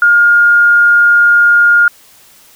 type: tone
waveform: sine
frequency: 1418 Hz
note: F6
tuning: 26 cents sharp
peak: -4 dBFS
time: 0.02-1.88 s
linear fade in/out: 2 ms
effects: white hiss -43 dBFS RMS until 2.55 s